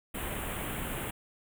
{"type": "band-stop noise", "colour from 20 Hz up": "pink", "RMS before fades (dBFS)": -36, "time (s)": [0.14, 1.11], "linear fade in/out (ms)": 10, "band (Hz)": [3300, 8100], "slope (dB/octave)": 48, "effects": []}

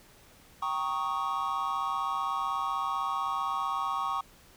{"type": "chord", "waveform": "triangle", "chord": "Eb dominant seventh", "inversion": "first", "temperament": "equal", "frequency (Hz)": [784, 932.3, 1108.7, 1244.5], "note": ["G5", "Bb5", "Db6", "Eb6"], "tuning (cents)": [0, 0, 0, 0], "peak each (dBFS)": [-35, -35, -29, -34], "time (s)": [0.62, 4.21], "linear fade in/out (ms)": 5, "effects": ["pink hiss -57 dBFS RMS until 4.56 s"]}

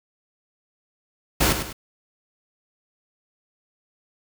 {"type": "noise with echo", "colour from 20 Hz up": "pink", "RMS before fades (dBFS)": -19, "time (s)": [1.4, 1.53], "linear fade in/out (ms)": 10, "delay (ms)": 100, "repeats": 2, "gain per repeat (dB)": -8, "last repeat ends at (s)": 1.73, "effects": []}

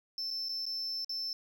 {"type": "tone with dropouts", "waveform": "sine", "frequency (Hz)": 5310, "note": "E8", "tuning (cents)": 12, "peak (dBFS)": -31, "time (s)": [0.18, 1.33], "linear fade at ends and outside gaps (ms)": 1, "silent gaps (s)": [[0.305, 0.31], [0.486, 0.492], [0.655, 0.664], [1.046, 1.094]], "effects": ["tanh soft clip ceiling -33 dBFS"]}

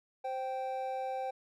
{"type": "tone pair together", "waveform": "triangle", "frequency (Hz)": [523.3, 779.1], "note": ["C5", "G5"], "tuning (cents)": [0, -11], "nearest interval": "perfect fifth", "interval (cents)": 689, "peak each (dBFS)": [-36, -34], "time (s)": [0.24, 1.31], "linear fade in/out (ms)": 10, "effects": []}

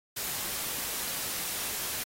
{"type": "noise", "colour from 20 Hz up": "white", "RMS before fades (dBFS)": -34, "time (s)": [0.16, 2.04], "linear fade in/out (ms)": 10, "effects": ["AAC 48 kbps"]}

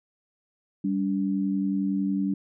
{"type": "tone pair together", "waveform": "sine", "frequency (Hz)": [196, 286.9], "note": ["G3", "D4"], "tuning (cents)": [0, -40], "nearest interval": "perfect fifth", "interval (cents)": 660, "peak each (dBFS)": [-25, -27], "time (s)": [0.84, 2.34], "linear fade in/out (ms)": 5, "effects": []}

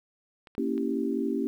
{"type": "clicks", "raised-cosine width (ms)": 0.3, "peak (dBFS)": -32, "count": 3, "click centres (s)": [0.472, 0.551, 0.779]}
{"type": "chord", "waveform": "sine", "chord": "A# diminished seventh", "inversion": "none", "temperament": "equal with one note detuned", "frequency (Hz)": [233.1, 277.2, 328.1, 392], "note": ["A#3", "C#4", "E4", "G4"], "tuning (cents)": [0, 0, -8, 0], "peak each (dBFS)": [-31, -30, -33, -32], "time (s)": [0.58, 1.47], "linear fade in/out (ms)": 0}
{"effects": ["10-bit"]}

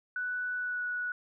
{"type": "tone with pitch glide", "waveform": "sine", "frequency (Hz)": [1485, 1469.6], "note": ["F#6", "F#6"], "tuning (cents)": [6, -12], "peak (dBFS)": -31, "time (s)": [0.16, 1.12], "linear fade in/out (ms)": 2, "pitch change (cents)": -18, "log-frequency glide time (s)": [0.55, 0.83], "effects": []}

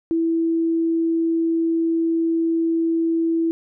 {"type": "tone", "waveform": "sine", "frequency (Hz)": 329.6, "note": "E4", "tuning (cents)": 0, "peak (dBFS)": -17, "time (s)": [0.11, 3.51], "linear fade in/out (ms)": 0, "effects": []}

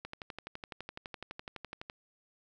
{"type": "click train", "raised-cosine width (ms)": 0.3, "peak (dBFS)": -25, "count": 23, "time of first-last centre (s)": [0.05, 1.899], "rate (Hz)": 11.9, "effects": []}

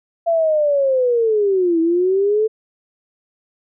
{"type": "linear two-way sweep", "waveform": "sine", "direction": "down then up", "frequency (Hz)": [681, 323.6, 442.2], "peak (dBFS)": -13, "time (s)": [0.26, 2.48], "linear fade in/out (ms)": 20, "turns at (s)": 1.8, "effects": []}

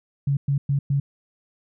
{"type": "tone bursts", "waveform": "sine", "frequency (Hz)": 140, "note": "C#3", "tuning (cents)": 18, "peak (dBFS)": -18, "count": 4, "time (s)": [0.27, 1], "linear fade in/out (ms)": 5, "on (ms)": 100, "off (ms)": 110, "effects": []}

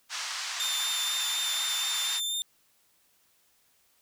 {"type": "band-pass noise", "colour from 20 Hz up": "white", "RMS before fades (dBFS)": -35, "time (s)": [0.09, 2.21], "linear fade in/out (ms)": 50, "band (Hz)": [870, 6500], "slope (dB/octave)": 24}
{"type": "tone with vibrato", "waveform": "sawtooth", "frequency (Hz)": 3592, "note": "A7", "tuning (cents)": 35, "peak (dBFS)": -26, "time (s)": [0.6, 2.42], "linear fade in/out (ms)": 0, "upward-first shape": "triangle", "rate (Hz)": 4.1, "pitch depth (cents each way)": 18}
{"effects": ["white hiss -67 dBFS RMS until 4.01 s"]}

